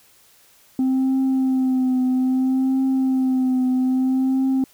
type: tone with vibrato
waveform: sine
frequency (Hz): 260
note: C4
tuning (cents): -11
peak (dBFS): -14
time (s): 0.79-4.64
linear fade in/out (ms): 2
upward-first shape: triangle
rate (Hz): 0.61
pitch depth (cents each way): 36
effects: tanh soft clip ceiling -15 dBFS + white hiss -54 dBFS RMS until 4.73 s